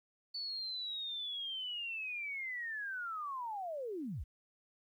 sine linear sweep, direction down, 4500 to 42.54 Hz, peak -38 dBFS, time 0.34-4.24 s, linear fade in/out 10 ms, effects 12-bit

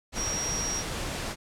sine tone in noise, 5660 Hz, F8, 22 cents sharp, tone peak -29 dBFS, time 0.15-0.84 s, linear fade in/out 50 ms, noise pink, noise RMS -33 dBFS, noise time 0.12-1.36 s, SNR +1 dB, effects low-pass 9000 Hz 12 dB/octave

